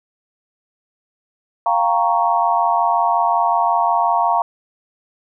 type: chord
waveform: sine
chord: G half-diminished seventh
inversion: third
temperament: equal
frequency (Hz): 698.5 / 784 / 932.3 / 1108.7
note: F5 / G5 / Bb5 / Db6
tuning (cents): 0 / 0 / 0 / 0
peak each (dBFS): -18 / -23 / -17 / -21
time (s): 1.66-4.42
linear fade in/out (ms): 2
effects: none